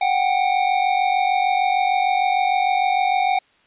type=tone pair together; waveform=square; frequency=737.4 / 784 Hz; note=F#5 / G5; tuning=-6 / 0 cents; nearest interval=minor second; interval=106 cents; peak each=-20 dBFS; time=0.01-3.39 s; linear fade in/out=5 ms; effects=white hiss -58 dBFS RMS until 3.66 s + resampled to 8000 Hz